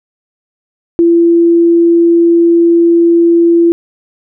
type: tone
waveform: sine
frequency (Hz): 338.7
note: E4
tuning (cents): +47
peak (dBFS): -4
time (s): 0.99-3.72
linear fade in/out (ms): 0
effects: none